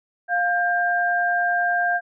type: tone pair together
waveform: sine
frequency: 703.7 / 1594 Hz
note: F5 / G6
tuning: +13 / +28 cents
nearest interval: octave + major second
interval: 1415 cents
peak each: -21 dBFS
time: 0.28-2.01 s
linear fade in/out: 50 ms
effects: none